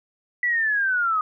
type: linear sweep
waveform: sine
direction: down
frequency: 1975.5 to 1236 Hz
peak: -19 dBFS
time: 0.43-1.21 s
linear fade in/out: 2 ms
effects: none